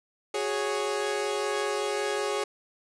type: chord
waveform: sawtooth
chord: F# suspended second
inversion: none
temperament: equal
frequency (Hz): 370 / 415.3 / 554.4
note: F#4 / G#4 / C#5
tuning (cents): 0 / 0 / 0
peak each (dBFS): -31 / -25 / -29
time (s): 0.34-2.44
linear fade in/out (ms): 5
effects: resampled to 22050 Hz + 8-bit